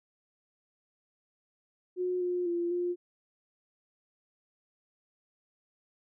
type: tone with pitch steps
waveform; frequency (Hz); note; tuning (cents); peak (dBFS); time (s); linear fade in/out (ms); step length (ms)
sine; 362.7 / 357 / 344.8 / 353.1; F#4 / F4 / F4 / F4; -34 / +38 / -22 / +19; -28; 1.96-2.96; 50; 250
effects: none